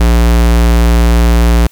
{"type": "tone", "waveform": "square", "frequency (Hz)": 58.27, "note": "A#1", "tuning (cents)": 0, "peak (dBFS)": -6, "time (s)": [0, 1.67], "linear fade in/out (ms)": 5, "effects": ["white hiss -48 dBFS RMS until 1.71 s"]}